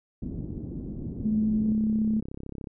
white low-pass noise, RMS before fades -35 dBFS, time 0.22-1.73 s, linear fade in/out 5 ms, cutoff 280 Hz, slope 24 dB/octave
sine tone with pitch glide, 215.6 to 217.5 Hz, A3 to A3, -35 to -20 cents, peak -22 dBFS, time 1.24-2.21 s, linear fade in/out 20 ms, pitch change +15 cents, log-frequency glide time 1.47-1.96 s
click train, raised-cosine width 3 ms, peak -25 dBFS, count 35, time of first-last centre 1.66-2.672 s, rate 33.6 Hz
effects none

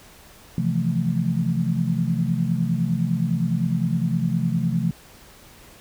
sine chord, F major seventh, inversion second, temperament equal, 130.81 / 164.81 / 174.61 / 220 Hz, C3 / E3 / F3 / A3, 0 / 0 / 0 / 0 cents, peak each -26 / -24 / -24 / -27 dBFS, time 0.58-4.91 s, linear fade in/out 2 ms, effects pink hiss -48 dBFS RMS until 5.8 s

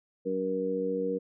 harmonic tone, 94.5 Hz, F#2, 37 cents sharp, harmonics 2 / 3 / 4 / 5, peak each -36 / -35 / -39 / -29 dBFS, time 0.25-1.19 s, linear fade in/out 20 ms, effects none

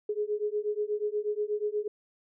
sine beating tone pair, 415.3 / 423.6 Hz, G#4 / G#4, 0 / +34 cents, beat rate 8.3 Hz, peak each -31 dBFS, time 0.09-1.88 s, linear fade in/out 5 ms, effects none

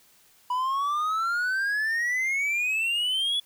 triangle exponential sweep, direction up, 980 to 3428 Hz, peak -22 dBFS, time 0.5-3.4 s, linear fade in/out 5 ms, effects white hiss -59 dBFS RMS until 3.45 s

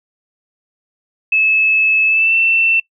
sine tone with pitch glide, 2600 to 2681 Hz, E7 to E7, -24 to +29 cents, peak -10 dBFS, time 1.32-2.8 s, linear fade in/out 5 ms, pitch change +53 cents, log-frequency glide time 2.06-2.35 s, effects noise-tail reverb RT60 0.1 s tail -23 dB re dry

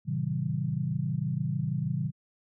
sine chord, A diminished seventh, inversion none, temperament just, 110 / 132 / 158.4 / 190.08 Hz, A2 / C3 / Eb3 / Gb3, 0 / +16 / +31 / +47 cents, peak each -37 / -31 / -31 / -35 dBFS, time 0.05-2.12 s, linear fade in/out 50 ms, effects none

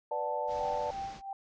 sine chord, B minor seventh, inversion none, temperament equal, 493.9 / 587.3 / 740 / 880 Hz, B4 / D5 / F#5 / A5, 0 / 0 / 0 / 0 cents, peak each -38 / -35 / -40 / -34 dBFS, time 0.11-0.91 s, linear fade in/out 5 ms
pink low-pass noise, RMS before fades -49 dBFS, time 0.47-1.22 s, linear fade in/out 50 ms, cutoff 6600 Hz, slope 48 dB/octave
sine tone with tremolo, 784 Hz, G5, in tune, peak -34 dBFS, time 0.6-1.33 s, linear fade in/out 2 ms, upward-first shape sine, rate 3 Hz, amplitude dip 85%
effects none

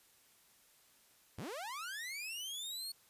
sawtooth linear sweep, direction up, 69.3 to 4400 Hz, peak -38 dBFS, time 1.38-2.92 s, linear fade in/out 5 ms, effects white hiss -67 dBFS RMS until 3.09 s + resampled to 32000 Hz

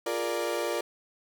35% pulse chord, Bb dominant seventh, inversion second, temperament equal, 349.2 / 415.3 / 466.2 / 587.3 Hz, F4 / Ab4 / Bb4 / D5, 0 / 0 / 0 / 0 cents, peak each -32 / -36 / -31 / -31 dBFS, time 0.06-0.81 s, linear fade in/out 5 ms, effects none

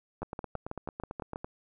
two click trains, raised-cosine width 1 ms, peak -23 / -22 dBFS, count 12 / 8, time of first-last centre 0.22-1.445 / 0.23-1.359 s, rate 8.98 / 6.2 Hz, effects none

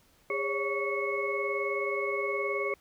sine tone cluster, 406.5 / 544 / 563 / 1125 / 2191 Hz, G#4 / C#5 / C#5 / C#6 / C#7, -37 / -33 / +27 / +25 / -21 cents, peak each -32 / -37 / -39 / -36 / -33 dBFS, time 0.3-2.74 s, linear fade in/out 2 ms, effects pink hiss -64 dBFS RMS until 2.8 s

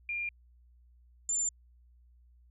sine tone pair in turn, 2400 / 7192 Hz, D7 / A8, +37 / +37 cents, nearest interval octave + perfect fifth, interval 1900 cents, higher second, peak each -32 / -28 dBFS, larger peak second, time 0.09-0.29 / 1.29-1.49 s, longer neither, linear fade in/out 2 ms, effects added 60 Hz sine -58 dBFS peak until 2.5 s

